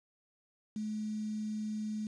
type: tone with quantisation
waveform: sine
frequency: 214.2 Hz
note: A3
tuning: 46 cents flat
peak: -34 dBFS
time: 0.76-2.07 s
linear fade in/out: 2 ms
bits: 9
effects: resampled to 22050 Hz